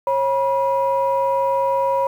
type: tone pair together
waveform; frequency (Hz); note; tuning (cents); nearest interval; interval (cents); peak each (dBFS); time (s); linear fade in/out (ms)
sine; 544 / 970.1; C#5 / B5; -33 / -31; minor seventh; 1002; -18; 0.07-2.07; 2
effects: tanh soft clip ceiling -10 dBFS + 8-bit